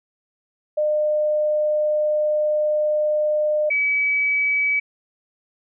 sine tone pair in turn, 605 / 2284 Hz, D#5 / D7, -49 / -49 cents, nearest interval octave + major seventh, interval 2300 cents, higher second, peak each -17 dBFS, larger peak neither, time 0.77-3.7 / 3.7-4.8 s, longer first, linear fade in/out 10 ms, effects none

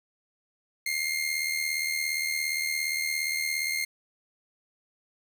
sawtooth tone with amplitude modulation, 2119 Hz, C7, 21 cents sharp, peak -21 dBFS, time 0.86-3.85 s, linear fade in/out 5 ms, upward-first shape sine, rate 77.3 Hz, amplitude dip 60%, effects 9-bit

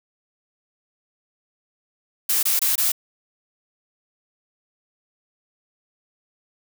blue noise bursts, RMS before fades -20 dBFS, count 4, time 2.29-2.919 s, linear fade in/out 5 ms, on 140 ms, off 23 ms, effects none

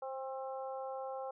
harmonic tone with a mistuned harmonic, 266.5 Hz, C4, 32 cents sharp, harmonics 2 / 3 / 4 / 5, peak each -41 / -43 / -50 / -53 dBFS, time 0.02-1.31 s, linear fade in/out 5 ms, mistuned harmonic 2, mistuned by -17 cents, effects none

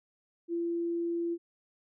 sine tone, 340 Hz, F4, 46 cents flat, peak -29 dBFS, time 0.48-1.38 s, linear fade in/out 50 ms, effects none

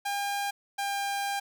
sawtooth tone pair in turn, 805 / 799.9 Hz, G5 / G5, +46 / +35 cents, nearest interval unison, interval 11 cents, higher first, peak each -25 dBFS, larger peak neither, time 0.05-0.51 / 0.78-1.4 s, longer second, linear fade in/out 10 ms, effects none

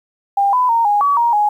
sine tone with pitch steps, 799 / 1001 / 923 / 824 / 1137 / 941 / 834 Hz, G5 / B5 / A#5 / G#5 / C#6 / A#5 / G#5, +33 / +23 / -17 / -14 / +44 / +16 / +7 cents, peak -11 dBFS, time 0.37-1.49 s, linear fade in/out 5 ms, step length 160 ms, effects 8-bit

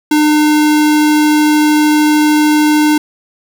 square tone, 302.2 Hz, D4, 50 cents sharp, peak -8 dBFS, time 0.11-2.98 s, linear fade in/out 5 ms, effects 8-bit

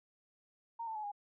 sine tone with pitch steps, 924 / 887.4 / 852.2 / 818.4 Hz, A#5 / A5 / G#5 / G#5, -16 / +14 / +44 / -26 cents, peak -38 dBFS, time 0.79-1.118 s, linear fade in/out 10 ms, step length 82 ms, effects none

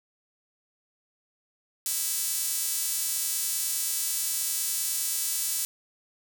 sawtooth tone with high-pass filter, 329.6 Hz, E4, in tune, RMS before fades -29 dBFS, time 1.86-5.65 s, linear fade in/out 0 ms, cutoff 8100 Hz, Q 0.91, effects none

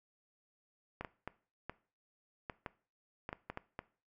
clicks, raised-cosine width 0.5 ms, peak -25 dBFS, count 11, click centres 1.01 / 1.048 / 1.276 / 1.696 / 2.498 / 2.662 / 3.291 / 3.329 / 3.5 / 3.574 / 3.791 s, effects noise-tail reverb RT60 0.4 s tail -19 dB re dry

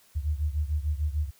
sine beating tone pair, 73 / 79.7 Hz, D2 / D#2, -10 / +42 cents, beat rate 6.7 Hz, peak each -27 / -30 dBFS, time 0.15-1.31 s, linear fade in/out 20 ms, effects white hiss -60 dBFS RMS until 1.39 s

